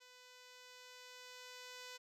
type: tone with level ramp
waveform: 5% pulse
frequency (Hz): 499.8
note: B4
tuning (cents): +21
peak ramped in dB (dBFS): -48 to -37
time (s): 0-1.98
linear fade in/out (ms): 20
effects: low-pass 11000 Hz 12 dB/octave